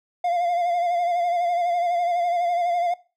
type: tone with vibrato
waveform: triangle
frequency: 698.5 Hz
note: F5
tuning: in tune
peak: -18 dBFS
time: 0.24-2.94 s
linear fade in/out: 5 ms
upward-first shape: sine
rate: 12 Hz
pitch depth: 43 cents each way
effects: noise-tail reverb RT60 0.3 s tail -19 dB re dry